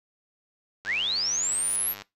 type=click train; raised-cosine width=0.2 ms; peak=-22 dBFS; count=118; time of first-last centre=0.85-2.02 s; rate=100 Hz
type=linear sweep; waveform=sine; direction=up; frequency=1396.9 to 11990 Hz; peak=-24 dBFS; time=0.85-1.95 s; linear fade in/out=50 ms
type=noise with exponential growth; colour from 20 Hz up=violet; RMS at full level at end=-34 dBFS; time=1.16-1.76 s; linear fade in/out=1 ms; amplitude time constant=130 ms
effects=noise-tail reverb RT60 0.2 s tail -20 dB re dry + resampled to 32000 Hz